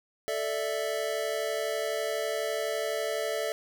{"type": "chord", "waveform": "square", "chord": "A suspended fourth", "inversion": "none", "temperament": "equal", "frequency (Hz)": [440, 587.3, 659.3], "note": ["A4", "D5", "E5"], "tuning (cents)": [0, 0, 0], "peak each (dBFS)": -34, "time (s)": [0.28, 3.52], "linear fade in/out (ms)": 0, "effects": []}